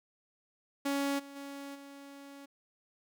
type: tone with level steps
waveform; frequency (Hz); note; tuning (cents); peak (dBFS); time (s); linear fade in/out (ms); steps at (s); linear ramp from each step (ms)
sawtooth; 279.6; C#4; +15; -26 / -43 / -38 / -44; 0.85-2.46; 10; 1.18 / 1.35 / 1.74; 20
effects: none